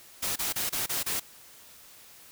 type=noise bursts; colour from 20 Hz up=white; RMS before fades=-30 dBFS; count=6; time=0.22-1.2 s; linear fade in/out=10 ms; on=140 ms; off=28 ms; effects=white hiss -52 dBFS RMS until 2.31 s